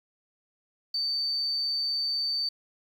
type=tone; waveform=sine; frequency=4572 Hz; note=D8; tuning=47 cents flat; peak=-26 dBFS; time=0.94-2.49 s; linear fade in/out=5 ms; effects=9-bit